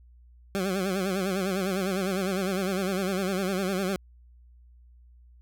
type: tone with vibrato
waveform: 20% pulse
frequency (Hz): 190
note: F#3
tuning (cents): +46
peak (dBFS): -21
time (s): 0.55-3.96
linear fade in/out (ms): 0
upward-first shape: sine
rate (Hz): 9.9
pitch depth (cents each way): 92
effects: added 60 Hz sine -51 dBFS peak until 5.41 s